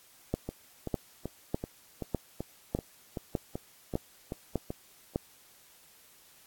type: two click trains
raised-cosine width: 2 ms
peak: -21 / -15 dBFS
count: 12 / 9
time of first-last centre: 0.49-4.705 / 0.34-5.159 s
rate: 2.61 / 1.66 Hz
effects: white hiss -59 dBFS RMS until 6.46 s + AAC 64 kbps